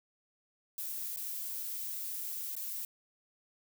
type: noise with dropouts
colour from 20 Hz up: violet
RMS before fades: -39 dBFS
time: 0.78-2.85 s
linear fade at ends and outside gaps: 1 ms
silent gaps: 1.162-1.171 / 2.553-2.565 s
effects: none